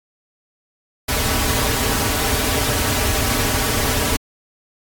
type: noise with comb filter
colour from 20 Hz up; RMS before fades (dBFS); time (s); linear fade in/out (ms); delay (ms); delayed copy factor
pink; -19; 1.08-4.17; 10; 5.7; -0.8
effects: AAC 64 kbps